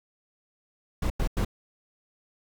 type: noise bursts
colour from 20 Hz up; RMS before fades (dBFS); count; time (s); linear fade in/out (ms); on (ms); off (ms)
brown; -25; 3; 1.02-1.449; 5; 81; 93
effects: none